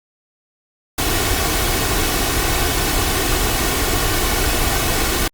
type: noise with comb filter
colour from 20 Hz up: pink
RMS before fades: -18 dBFS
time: 0.98-5.28 s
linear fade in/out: 5 ms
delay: 2.7 ms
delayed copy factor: +0.5
effects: Opus 48 kbps